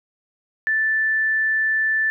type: tone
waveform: sine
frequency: 1760 Hz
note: A6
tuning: in tune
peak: -17 dBFS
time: 0.67-2.1 s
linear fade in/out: 0 ms
effects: none